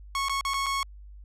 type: tone with dropouts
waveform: sawtooth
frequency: 1100 Hz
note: C#6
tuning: 14 cents flat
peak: -22 dBFS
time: 0.15-0.83 s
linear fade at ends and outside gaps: 1 ms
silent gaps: 0.285-0.295 / 0.41-0.45 / 0.536-0.541 / 0.661-0.665 s
effects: added 50 Hz sine -43 dBFS peak until 1.24 s + low-pass 10000 Hz 12 dB/octave